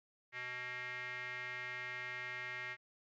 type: tone with band-pass filter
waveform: square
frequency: 124.7 Hz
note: B2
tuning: 17 cents sharp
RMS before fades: -44 dBFS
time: 0.32-2.77 s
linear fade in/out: 50 ms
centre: 2000 Hz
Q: 5.9
effects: resampled to 16000 Hz